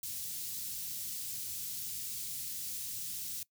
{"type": "band-stop noise", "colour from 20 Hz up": "white", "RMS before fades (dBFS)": -40, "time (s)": [0.03, 3.43], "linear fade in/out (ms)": 2, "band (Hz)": [150, 4500], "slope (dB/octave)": 12, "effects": ["noise-tail reverb RT60 0.1 s tail -21 dB re dry", "high-pass 80 Hz 12 dB/octave"]}